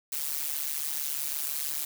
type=noise with amplitude modulation; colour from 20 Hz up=blue; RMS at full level=-28 dBFS; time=0.12-1.85 s; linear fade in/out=5 ms; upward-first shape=sine; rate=146 Hz; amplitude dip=100%; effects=none